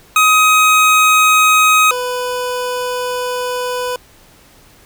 25% pulse tone pair in turn, 1260 / 497.3 Hz, D#6 / B4, +21 / +12 cents, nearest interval octave + major third, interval 1609 cents, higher first, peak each -4 / -14 dBFS, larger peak first, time 0.16-1.91 / 1.91-3.96 s, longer second, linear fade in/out 2 ms, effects pink hiss -46 dBFS RMS until 4.85 s

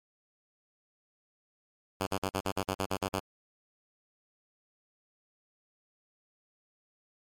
5% pulse tone bursts, 96 Hz, G2, 36 cents flat, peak -18 dBFS, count 11, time 2-3.197 s, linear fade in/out 10 ms, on 67 ms, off 46 ms, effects MP3 64 kbps

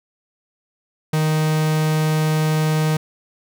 45% pulse tone, 155.56 Hz, D#3, in tune, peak -16 dBFS, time 1.13-2.97 s, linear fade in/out 5 ms, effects none

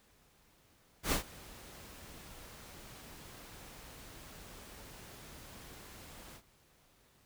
pink noise with ADSR envelope, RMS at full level -30 dBFS, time 1.03-6.42 s, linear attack 88 ms, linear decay 110 ms, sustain -22 dB, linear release 64 ms, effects pink hiss -67 dBFS RMS until 7.25 s

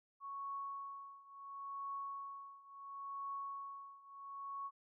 sine tone with tremolo, 1108.7 Hz, C#6, in tune, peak -40 dBFS, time 0.2-4.71 s, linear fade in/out 50 ms, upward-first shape triangle, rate 0.72 Hz, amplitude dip 90%, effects none

